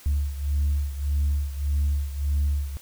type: beating tone pair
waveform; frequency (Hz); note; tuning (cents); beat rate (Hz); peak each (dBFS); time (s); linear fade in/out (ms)
sine; 71.3 / 73; C#2 / D2; +49 / -10; 1.7; -22 / -26; 0.06-2.77; 0
effects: tanh soft clip ceiling -17 dBFS + white hiss -49 dBFS RMS until 2.81 s